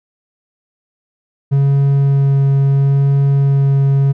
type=tone with vibrato; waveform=triangle; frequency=138.59 Hz; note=C#3; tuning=in tune; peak=-7 dBFS; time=1.51-4.13 s; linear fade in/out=20 ms; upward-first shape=sine; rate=0.74 Hz; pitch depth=9 cents each way; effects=none